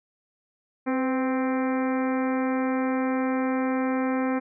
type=harmonic tone with a mistuned harmonic; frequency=261.6 Hz; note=C4; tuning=in tune; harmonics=1 / 2 / 3 / 4 / 5 / 6 / 7 / 8 / 9; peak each=-24 / -30 / -34 / -36 / -38 / -40 / -41 / -42 / -43 dBFS; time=0.86-4.4 s; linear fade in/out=20 ms; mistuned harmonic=2; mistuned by=-39 cents; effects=none